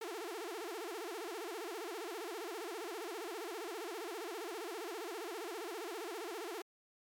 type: tone with vibrato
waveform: sawtooth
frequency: 392 Hz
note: G4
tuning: in tune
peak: -37 dBFS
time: 0.01-6.62 s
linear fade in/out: 5 ms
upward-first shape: sine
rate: 15 Hz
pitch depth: 290 cents each way
effects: MP3 96 kbps